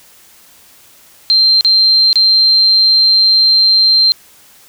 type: tone with dropouts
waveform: sine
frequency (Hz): 4151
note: C8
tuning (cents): -15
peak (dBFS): -6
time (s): 1.3-4.12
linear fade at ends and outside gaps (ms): 0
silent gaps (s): 1.609-1.648 / 2.129-2.157
effects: white hiss -44 dBFS RMS until 4.68 s